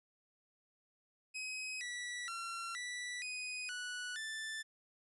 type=tone with pitch steps; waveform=sawtooth; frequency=2534 / 1951 / 1364 / 1963 / 2493 / 1475 / 1764 Hz; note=D#7 / B6 / F6 / B6 / D#7 / F#6 / A6; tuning=+31 / -22 / -41 / -11 / +3 / -6 / +4 cents; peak=-37 dBFS; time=1.34-4.63 s; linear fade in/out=20 ms; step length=470 ms; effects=resampled to 24000 Hz